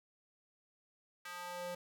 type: tone with high-pass filter sweep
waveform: square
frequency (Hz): 177.3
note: F3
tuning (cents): +26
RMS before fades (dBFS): -44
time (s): 1.25-1.75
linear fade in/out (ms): 5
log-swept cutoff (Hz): 1500 to 400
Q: 1.8
effects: none